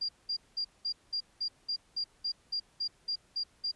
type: tone bursts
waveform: sine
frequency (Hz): 4785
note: D8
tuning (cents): +32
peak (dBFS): -30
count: 14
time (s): 0.01-3.716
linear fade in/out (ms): 10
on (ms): 79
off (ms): 200
effects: pink hiss -66 dBFS RMS until 3.75 s + resampled to 24000 Hz